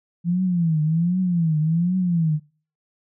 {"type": "tone with vibrato", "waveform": "sine", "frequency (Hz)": 168.5, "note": "E3", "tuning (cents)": 38, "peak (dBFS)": -17, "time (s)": [0.24, 2.4], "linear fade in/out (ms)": 50, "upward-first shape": "triangle", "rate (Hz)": 1.3, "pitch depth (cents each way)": 190, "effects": ["noise-tail reverb RT60 0.4 s tail -22 dB re dry"]}